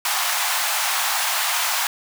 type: high-pass noise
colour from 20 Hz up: pink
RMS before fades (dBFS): -22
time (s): 0.05-1.87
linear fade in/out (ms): 2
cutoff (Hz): 720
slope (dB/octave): 48
effects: none